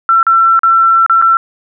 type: tone with dropouts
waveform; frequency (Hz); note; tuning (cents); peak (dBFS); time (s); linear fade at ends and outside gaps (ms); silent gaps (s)
sine; 1346; E6; +36; -5; 0.09-1.37; 1; 0.229-0.267 / 0.592-0.633 / 1.063-1.097 / 1.216-1.223
effects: none